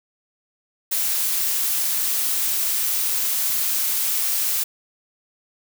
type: noise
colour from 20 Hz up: blue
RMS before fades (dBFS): -22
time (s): 0.91-4.64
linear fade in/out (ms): 10
effects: none